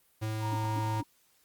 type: tone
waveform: square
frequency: 109.1 Hz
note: A2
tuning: 14 cents flat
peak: -31 dBFS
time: 0.21-1.02 s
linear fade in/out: 20 ms
type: tone with vibrato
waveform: sine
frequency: 932.3 Hz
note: A#5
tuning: in tune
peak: -34 dBFS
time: 0.4-1.04 s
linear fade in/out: 50 ms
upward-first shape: square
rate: 3.5 Hz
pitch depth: 10 cents each way
type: tone bursts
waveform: sine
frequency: 290.8 Hz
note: D4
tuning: 17 cents flat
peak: -36 dBFS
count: 3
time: 0.52-1.031 s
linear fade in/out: 5 ms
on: 37 ms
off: 200 ms
effects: white hiss -67 dBFS RMS until 1.44 s + Opus 32 kbps